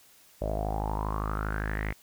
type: tone with low-pass filter sweep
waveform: sawtooth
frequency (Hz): 52.5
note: G#1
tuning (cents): +19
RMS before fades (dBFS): -31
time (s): 0.41-1.93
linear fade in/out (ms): 10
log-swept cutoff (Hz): 590 to 2100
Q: 8.1
effects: white hiss -58 dBFS RMS until 2.02 s